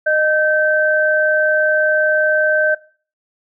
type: tone pair together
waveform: sine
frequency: 615 / 1549.7 Hz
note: D#5 / G6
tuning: -20 / -20 cents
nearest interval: octave + major third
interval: 1600 cents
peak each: -15 dBFS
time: 0.06-2.75 s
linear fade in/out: 10 ms
effects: noise-tail reverb RT60 0.4 s tail -19 dB re dry